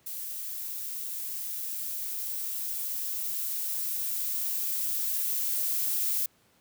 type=noise with level ramp; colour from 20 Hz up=violet; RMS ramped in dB=-37 to -28 dBFS; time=0.06-6.26 s; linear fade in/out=5 ms; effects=pink hiss -65 dBFS RMS until 6.6 s + high-pass 80 Hz 12 dB/octave